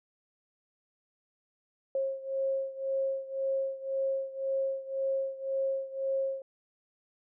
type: beating tone pair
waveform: sine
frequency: 538 / 539.9 Hz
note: C5 / C#5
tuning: +48 / -46 cents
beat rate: 1.9 Hz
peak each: -31 / -34 dBFS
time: 1.95-6.42 s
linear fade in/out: 2 ms
effects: none